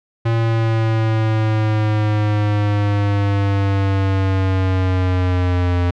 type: linear sweep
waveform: square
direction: down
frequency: 115 to 87.8 Hz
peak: -15 dBFS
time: 0.25-5.91 s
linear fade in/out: 10 ms
effects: low-pass 3000 Hz 12 dB/octave